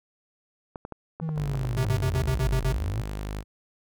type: clicks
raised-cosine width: 1 ms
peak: -22 dBFS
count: 11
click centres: 0.758 / 0.851 / 0.923 / 1.2 / 1.291 / 1.377 / 1.546 / 1.648 / 1.852 / 2.161 / 2.204 s
type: linear two-way sweep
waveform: triangle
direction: down then up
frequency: 164.81 to 38.4 to 124.8 Hz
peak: -25 dBFS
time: 1.21-3.03 s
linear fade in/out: 20 ms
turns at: 2.66 s
type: tone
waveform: sawtooth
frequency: 51.3 Hz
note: G#1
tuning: 21 cents flat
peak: -27 dBFS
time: 1.35-3.44 s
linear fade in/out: 50 ms
type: tone bursts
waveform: square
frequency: 130.2 Hz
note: C3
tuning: 8 cents flat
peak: -24 dBFS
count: 8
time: 1.77-2.723 s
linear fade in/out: 5 ms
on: 78 ms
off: 47 ms
effects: none